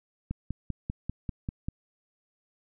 click train, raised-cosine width 5 ms, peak -19 dBFS, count 8, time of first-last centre 0.31-1.685 s, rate 5.09 Hz, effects none

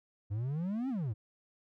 triangle exponential two-way sweep, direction up then down, 97.4 to 277.2 to 97.4 Hz, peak -30 dBFS, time 0.3-1.14 s, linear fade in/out 20 ms, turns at 0.89 s, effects none

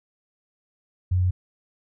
sine tone, 91 Hz, F#2, 28 cents flat, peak -18 dBFS, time 1.11-1.31 s, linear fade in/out 10 ms, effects none

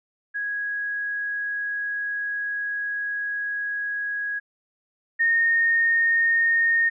sine tone pair in turn, 1658 / 1841 Hz, G#6 / A#6, -3 / -22 cents, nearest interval major second, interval 181 cents, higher second, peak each -25 / -17 dBFS, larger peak second, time 0.34-4.4 / 5.19-6.9 s, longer first, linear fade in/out 20 ms, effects none

